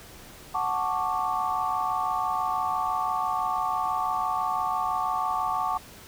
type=chord; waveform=sine; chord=D major seventh; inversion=first; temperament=equal; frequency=740 / 880 / 1108.7 / 1174.7 Hz; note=F#5 / A5 / C#6 / D6; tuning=0 / 0 / 0 / 0 cents; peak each=-30 dBFS; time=0.54-5.78 s; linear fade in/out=10 ms; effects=pink hiss -47 dBFS RMS until 6.07 s